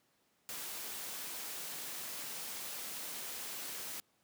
white noise, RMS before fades -43 dBFS, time 0.49-4 s, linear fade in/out 0 ms, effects pink hiss -74 dBFS RMS until 4.23 s + high-pass 150 Hz 12 dB/octave

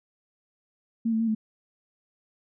sine tone with pitch steps, 227.9 / 222.1 / 227.6 / 218 Hz, A#3 / A3 / A#3 / A3, -39 / +16 / -41 / -16 cents, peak -22 dBFS, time 1.05-1.35 s, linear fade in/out 10 ms, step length 75 ms, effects none

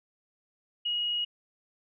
sine tone with frequency modulation, 2892 Hz, F#7, 40 cents flat, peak -27 dBFS, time 0.85-1.25 s, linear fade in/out 10 ms, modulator 28.8 Hz, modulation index 0.22, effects none

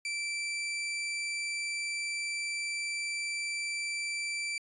sawtooth tone, 2335 Hz, D7, 11 cents flat, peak -29 dBFS, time 0.05-4.58 s, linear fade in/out 2 ms, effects resampled to 24000 Hz

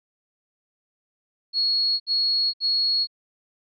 sine tone bursts, 4330 Hz, C#8, 41 cents flat, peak -19 dBFS, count 3, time 1.53-3.072 s, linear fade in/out 50 ms, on 470 ms, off 66 ms, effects none

